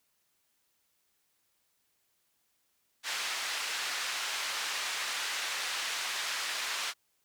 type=band-pass noise; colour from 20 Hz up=pink; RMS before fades=-35 dBFS; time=3.03-6.94 s; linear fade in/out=50 ms; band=1400 to 6400 Hz; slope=12 dB/octave; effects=white hiss -75 dBFS RMS until 7.24 s